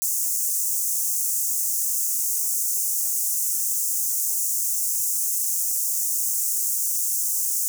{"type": "high-pass noise", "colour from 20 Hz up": "pink", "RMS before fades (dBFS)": -24, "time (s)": [0.02, 7.68], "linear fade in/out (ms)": 0, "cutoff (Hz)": 6300, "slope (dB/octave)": 48, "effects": []}